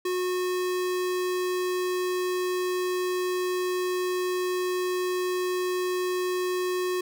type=tone; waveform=square; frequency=364 Hz; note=F#4; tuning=28 cents flat; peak=-26 dBFS; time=0.05-7.01 s; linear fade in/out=5 ms; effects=none